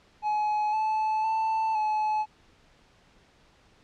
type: tone with pitch steps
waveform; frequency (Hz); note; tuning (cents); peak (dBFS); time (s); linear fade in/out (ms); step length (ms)
triangle; 846 / 868 / 884 / 857; G#5 / A5 / A5 / A5; +32 / -24 / +8 / -46; -22; 0.22-2.26; 50; 510
effects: pink hiss -60 dBFS RMS until 3.83 s + low-pass 5000 Hz 12 dB/octave